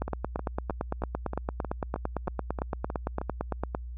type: two click trains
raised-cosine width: 1 ms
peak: -15 / -19 dBFS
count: 34 / 11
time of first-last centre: 0.02-3.749 / 0.08-3.215 s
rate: 8.85 / 3.19 Hz
effects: added 60 Hz sine -36 dBFS peak until 3.97 s